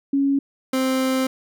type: tone pair in turn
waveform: sine / 30% pulse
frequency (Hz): 277.2 / 261.6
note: C#4 / C4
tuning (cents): 0 / 0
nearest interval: minor second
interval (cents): 100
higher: first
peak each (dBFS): -16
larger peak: neither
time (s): 0.13-0.39 / 0.73-1.27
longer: second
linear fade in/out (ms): 5
effects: none